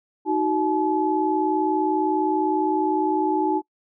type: tone cluster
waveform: sine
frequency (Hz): 313.1 / 373 / 858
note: D#4 / F#4 / A5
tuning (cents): +11 / +14 / -44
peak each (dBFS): -23 / -24 / -23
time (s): 0.25-3.62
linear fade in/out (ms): 50
effects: noise-tail reverb RT60 0.1 s tail -25 dB re dry